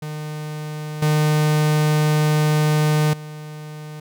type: tone with level steps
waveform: 45% pulse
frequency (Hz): 152.2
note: D#3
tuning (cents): -38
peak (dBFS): -27 / -15 / -32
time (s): 0.02-4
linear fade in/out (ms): 5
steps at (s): 1.02 / 3.13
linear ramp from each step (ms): 5
effects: none